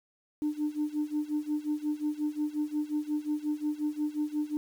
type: tone with tremolo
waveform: sine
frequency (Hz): 300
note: D4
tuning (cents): +37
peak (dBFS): -24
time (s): 0.42-4.57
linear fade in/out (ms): 0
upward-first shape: sine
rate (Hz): 5.6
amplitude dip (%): 90
effects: tanh soft clip ceiling -23 dBFS + 9-bit